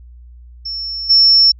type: tone with level steps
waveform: sine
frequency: 5400 Hz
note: E8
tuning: 41 cents sharp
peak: -21 / -6 dBFS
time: 0.65-1.52 s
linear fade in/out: 10 ms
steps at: 1.09 s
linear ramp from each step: 20 ms
effects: added 60 Hz sine -36 dBFS peak until 1.59 s